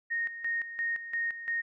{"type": "tone with tremolo", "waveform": "sine", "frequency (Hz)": 1856, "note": "A#6", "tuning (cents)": -8, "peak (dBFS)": -28, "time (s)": [0.1, 1.62], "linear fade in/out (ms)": 20, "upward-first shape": "square", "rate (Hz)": 2.9, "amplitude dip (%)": 70, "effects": []}